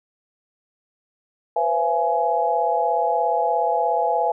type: tone cluster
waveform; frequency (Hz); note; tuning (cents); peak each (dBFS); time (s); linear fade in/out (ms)
sine; 494.1 / 531 / 677 / 838; B4 / C5 / E5 / G#5; +1 / +25 / +46 / +15; -25 / -29 / -22 / -21; 1.56-4.32; 5
effects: none